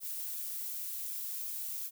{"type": "noise with flanger", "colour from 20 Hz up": "violet", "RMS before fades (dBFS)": -39, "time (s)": [0, 1.91], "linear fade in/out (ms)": 50, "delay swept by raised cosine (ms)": [1, 4.9], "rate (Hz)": 2.7, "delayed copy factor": -0.5, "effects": []}